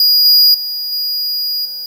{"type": "tone with level steps", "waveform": "square", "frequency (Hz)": 4881, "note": "D#8", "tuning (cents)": -34, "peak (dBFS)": [-8, -6, -19, -16, -23], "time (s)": [0, 1.86], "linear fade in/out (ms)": 2, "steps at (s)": [0.25, 0.54, 0.92, 1.65], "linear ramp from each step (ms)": 5, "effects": ["7-bit"]}